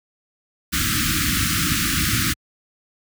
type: band-stop noise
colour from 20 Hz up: pink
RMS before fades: -20 dBFS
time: 0.72-2.34 s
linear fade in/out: 20 ms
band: 330 to 1200 Hz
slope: 96 dB/octave
effects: high-pass 60 Hz 12 dB/octave